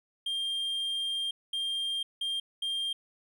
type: tone bursts at uneven times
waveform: triangle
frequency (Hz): 3197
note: G7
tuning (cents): +33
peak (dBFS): -28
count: 4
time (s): 0.26-1.31 / 1.53-2.03 / 2.21-2.4 / 2.62-2.93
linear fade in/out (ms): 5
effects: none